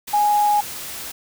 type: tone in noise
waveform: sine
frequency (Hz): 830.6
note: G#5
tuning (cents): 0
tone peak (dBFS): -14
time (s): 0.13-0.61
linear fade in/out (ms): 10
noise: white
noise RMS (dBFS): -32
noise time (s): 0.07-1.12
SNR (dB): +15
effects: none